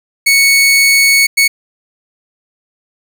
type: tone bursts at uneven times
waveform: sawtooth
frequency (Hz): 2217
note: C#7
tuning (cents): 0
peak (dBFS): -3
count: 2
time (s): 0.26-1.27 / 1.37-1.48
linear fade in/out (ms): 10
effects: none